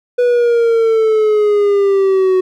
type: exponential sweep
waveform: triangle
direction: down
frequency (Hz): 492.7 to 370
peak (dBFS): -7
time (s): 0.18-2.41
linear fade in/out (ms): 10
effects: none